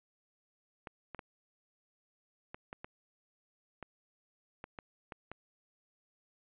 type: clicks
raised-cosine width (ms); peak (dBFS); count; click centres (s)
0.5; -28; 11; 0.872 / 1.147 / 1.192 / 2.545 / 2.729 / 2.845 / 3.827 / 4.641 / 4.788 / 5.122 / 5.316
effects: resampled to 8000 Hz